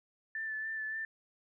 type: tone with vibrato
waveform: sine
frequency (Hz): 1760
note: A6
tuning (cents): 0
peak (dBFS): -35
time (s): 0.35-1.05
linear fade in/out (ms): 2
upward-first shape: sine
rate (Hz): 3.5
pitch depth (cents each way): 22
effects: none